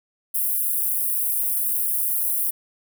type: high-pass noise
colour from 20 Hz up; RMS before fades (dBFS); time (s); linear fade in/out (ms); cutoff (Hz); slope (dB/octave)
white; -23; 0.34-2.51; 10; 9700; 48
effects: none